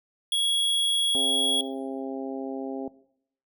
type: tone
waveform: square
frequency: 3332 Hz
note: G#7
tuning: 5 cents sharp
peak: -23 dBFS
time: 0.32-1.61 s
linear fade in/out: 2 ms
type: harmonic tone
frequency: 134 Hz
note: C3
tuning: 42 cents sharp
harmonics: 2 / 3 / 4 / 5 / 6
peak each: -33 / -37 / -39 / -41 / -43 dBFS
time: 1.15-2.88 s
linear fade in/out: 0 ms
effects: noise-tail reverb RT60 0.7 s tail -18 dB re dry